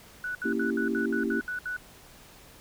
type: tone bursts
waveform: sine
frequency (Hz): 1480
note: F#6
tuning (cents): 0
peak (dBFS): -30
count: 9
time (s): 0.24-1.766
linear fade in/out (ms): 2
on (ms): 110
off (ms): 67
type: chord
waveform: sine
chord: A# diminished seventh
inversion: none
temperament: equal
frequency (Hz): 233.1 / 277.2 / 329.6 / 392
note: A#3 / C#4 / E4 / G4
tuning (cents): 0 / 0 / 0 / 0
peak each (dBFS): -30 / -32 / -32 / -32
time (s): 0.44-1.41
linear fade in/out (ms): 20
effects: pink hiss -52 dBFS RMS until 2.6 s